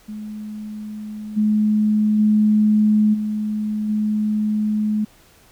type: tone with level steps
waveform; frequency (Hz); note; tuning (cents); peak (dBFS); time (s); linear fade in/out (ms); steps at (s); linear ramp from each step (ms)
sine; 212.7; G#3; +42; -28 / -14 / -12 / -20 / -17; 0.08-5.05; 10; 1.36 / 2.18 / 3.13 / 3.88; 20
effects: pink hiss -52 dBFS RMS until 5.51 s